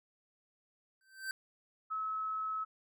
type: tone with exponential growth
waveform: square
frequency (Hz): 1553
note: G6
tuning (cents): -17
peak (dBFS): -34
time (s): 1.01-1.31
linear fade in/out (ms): 1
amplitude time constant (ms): 64
type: tone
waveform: sine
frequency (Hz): 1292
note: E6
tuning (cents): -35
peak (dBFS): -34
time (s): 1.9-2.65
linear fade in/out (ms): 20
effects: none